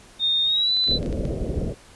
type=tone with pitch glide; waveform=sine; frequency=3670 to 4002 Hz; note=A#7 to B7; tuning=-28 to +22 cents; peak=-18 dBFS; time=0.19-0.99 s; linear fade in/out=50 ms; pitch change=+150 cents; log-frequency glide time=0.44-0.73 s
type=clicks; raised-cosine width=0.2 ms; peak=-24 dBFS; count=8; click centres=0.769 / 0.84 / 0.878 / 0.912 / 1.029 / 1.061 / 1.127 / 1.253 s
type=low-pass noise; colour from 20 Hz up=pink; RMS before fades=-26 dBFS; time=0.86-1.75 s; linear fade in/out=50 ms; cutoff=600 Hz; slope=48 dB/octave
effects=pink hiss -49 dBFS RMS until 1.95 s + resampled to 24000 Hz